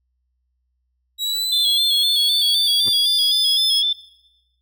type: linear sweep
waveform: 40% pulse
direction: up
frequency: 3858 to 5220 Hz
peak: -19 dBFS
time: 1.18-3.83 s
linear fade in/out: 50 ms
type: tone with vibrato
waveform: sine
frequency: 3438 Hz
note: A7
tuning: 41 cents flat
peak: -16 dBFS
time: 1.52-3.93 s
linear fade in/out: 5 ms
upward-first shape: square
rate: 3.9 Hz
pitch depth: 48 cents each way
type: tone with exponential growth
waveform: 15% pulse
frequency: 115.6 Hz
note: A#2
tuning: 14 cents flat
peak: -22 dBFS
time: 2.81-2.89 s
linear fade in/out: 5 ms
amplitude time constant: 16 ms
effects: noise-tail reverb RT60 1.0 s tail -20 dB re dry + added 62 Hz sine -67 dBFS peak until 4.61 s